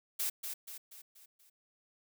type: noise with echo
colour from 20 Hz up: blue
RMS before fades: -34 dBFS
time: 0.19-0.3 s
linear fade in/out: 10 ms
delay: 240 ms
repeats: 5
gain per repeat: -6 dB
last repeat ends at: 1.5 s
effects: none